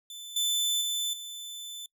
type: tone with level steps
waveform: sawtooth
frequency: 3520 Hz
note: A7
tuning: in tune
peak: -37 / -22 / -25 / -35 dBFS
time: 0.1-1.86 s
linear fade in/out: 2 ms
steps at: 0.36 / 0.81 / 1.13 s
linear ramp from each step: 5 ms
effects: noise-tail reverb RT60 0.1 s tail -24 dB re dry